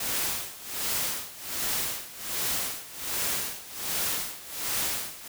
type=noise with tremolo; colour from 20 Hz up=white; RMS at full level=-28 dBFS; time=0-5.28 s; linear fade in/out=5 ms; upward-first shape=sine; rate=1.3 Hz; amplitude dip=85%; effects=none